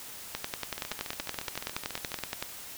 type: two click trains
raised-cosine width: 0.2 ms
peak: -19 / -14 dBFS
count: 21 / 23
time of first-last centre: 0.78-2.188 / 0.35-2.425 s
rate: 14.2 / 10.6 Hz
effects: white hiss -44 dBFS RMS until 2.77 s